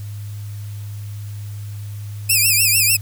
5% pulse tone with vibrato, 2534 Hz, D#7, 31 cents sharp, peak -4 dBFS, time 2.29-2.97 s, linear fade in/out 10 ms, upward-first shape triangle, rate 6.7 Hz, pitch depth 150 cents each way, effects added 103 Hz sine -27 dBFS peak until 3.01 s + white hiss -46 dBFS RMS until 3.01 s

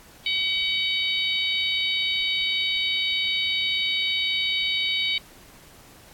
harmonic tone, 756 Hz, F#5, 37 cents sharp, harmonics 3 / 4 / 5 / 6, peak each -27 / -27 / -26 / -33 dBFS, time 0.26-5.18 s, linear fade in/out 2 ms, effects pink hiss -50 dBFS RMS until 6.13 s + AAC 64 kbps

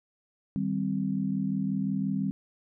sine chord, C minor, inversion first, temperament equal, 155.56 / 196 / 261.6 Hz, Eb3 / G3 / C4, 0 / 0 / 0 cents, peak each -34 / -28 / -32 dBFS, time 0.56-2.31 s, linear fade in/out 0 ms, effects none

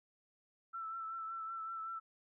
sine tone with vibrato, 1331 Hz, E6, 16 cents sharp, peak -40 dBFS, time 0.73-2 s, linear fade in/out 20 ms, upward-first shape triangle, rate 5.3 Hz, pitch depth 34 cents each way, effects none

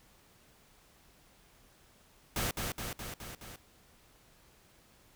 pink noise with echo, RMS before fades -33 dBFS, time 2.36-2.51 s, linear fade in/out 2 ms, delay 210 ms, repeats 5, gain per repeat -3 dB, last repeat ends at 3.56 s, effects pink hiss -63 dBFS RMS until 5.15 s

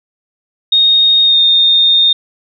sine tone with pitch glide, 3714 to 3663 Hz, A#7 to A#7, -7 to -31 cents, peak -6 dBFS, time 0.72-2.13 s, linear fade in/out 5 ms, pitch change -24 cents, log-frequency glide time 1.23-1.39 s, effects none

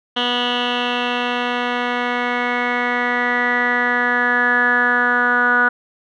10% pulse tone with low-pass filter sweep, 244.2 Hz, B3, 19 cents flat, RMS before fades -18 dBFS, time 0.16-5.69 s, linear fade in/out 10 ms, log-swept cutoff 3000 to 1500 Hz, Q 9.7, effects none

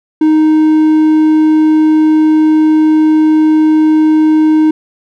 triangle tone, 311.1 Hz, D#4, in tune, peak -3 dBFS, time 0.21-4.71 s, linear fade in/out 5 ms, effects none

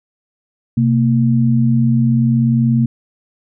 sine tone pair together, 128.63 / 229.2 Hz, C3 / A#3, -29 / -29 cents, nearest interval minor seventh, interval 1000 cents, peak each -13 dBFS, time 0.77-2.86 s, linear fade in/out 5 ms, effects none

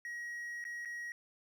triangle tone with dropouts, 1900 Hz, A#6, 33 cents sharp, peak -38 dBFS, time 0.05-1.12 s, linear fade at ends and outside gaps 1 ms, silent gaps 0.641-0.651 / 0.85-0.856 s, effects none

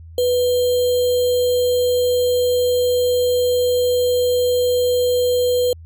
sine tone with sample-and-hold, 493.9 Hz, B4, in tune, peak -14 dBFS, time 0.18-5.73 s, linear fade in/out 2 ms, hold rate 3675 Hz, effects added 82 Hz sine -36 dBFS peak until 5.85 s

